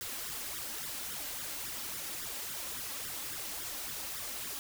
white noise with flanger, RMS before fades -40 dBFS, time 0.01-4.59 s, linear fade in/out 0 ms, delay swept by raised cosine 0.56 to 3.76 ms, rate 3.6 Hz, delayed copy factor +0.75, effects none

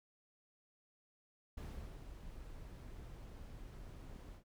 brown noise with ADSR envelope, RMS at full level -45 dBFS, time 1.57-4.44 s, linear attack 7 ms, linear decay 390 ms, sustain -6 dB, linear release 100 ms, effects none

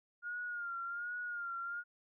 sine tone with vibrato, 1415 Hz, F6, 22 cents sharp, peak -38 dBFS, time 0.22-1.84 s, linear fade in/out 50 ms, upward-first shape sine, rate 1.3 Hz, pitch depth 54 cents each way, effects none

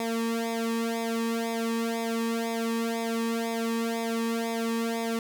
sawtooth tone with flanger, 228.9 Hz, A#3, 31 cents flat, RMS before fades -29 dBFS, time 0-5.19 s, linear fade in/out 2 ms, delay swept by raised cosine 0.67 to 1.41 ms, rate 2 Hz, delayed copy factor -1, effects none

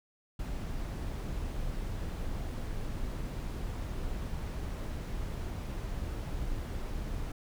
brown noise, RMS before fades -36 dBFS, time 0.39-7.32 s, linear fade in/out 5 ms, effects none

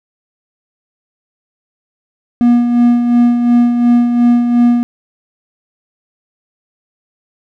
triangle tone with tremolo, 240 Hz, B3, 49 cents flat, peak -3 dBFS, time 2.41-4.83 s, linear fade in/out 0 ms, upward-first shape sine, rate 2.8 Hz, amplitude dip 50%, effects none

